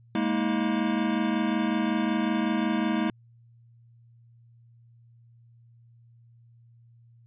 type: chord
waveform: square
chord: Ab suspended second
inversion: none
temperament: equal with one note detuned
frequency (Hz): 207.7 / 233.1 / 318.6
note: Ab3 / Bb3 / Eb4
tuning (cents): 0 / 0 / +41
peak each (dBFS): -29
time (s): 0.15-3.1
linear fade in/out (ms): 2
effects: added 117 Hz sine -53 dBFS peak until 7.26 s + resampled to 8000 Hz